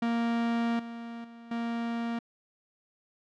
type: tone with level steps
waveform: 45% pulse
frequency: 233.1 Hz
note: A#3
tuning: in tune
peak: -26 / -38 / -46 / -30 dBFS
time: 0.02-2.19 s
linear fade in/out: 5 ms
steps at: 0.79 / 1.24 / 1.51 s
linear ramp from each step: 5 ms
effects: low-pass 3000 Hz 12 dB/octave